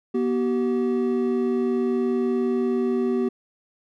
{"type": "tone pair together", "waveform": "triangle", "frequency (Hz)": [242.3, 382.8], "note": ["B3", "G4"], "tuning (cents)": [-33, -41], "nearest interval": "minor sixth", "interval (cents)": 792, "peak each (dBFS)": -21, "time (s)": [0.14, 3.29], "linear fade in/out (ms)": 10, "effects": []}